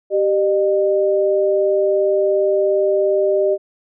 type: tone pair together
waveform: sine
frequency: 390 / 607.2 Hz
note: G4 / D#5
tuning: -9 / -42 cents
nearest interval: minor sixth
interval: 767 cents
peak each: -16 / -16 dBFS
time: 0.1-3.58 s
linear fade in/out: 50 ms
effects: none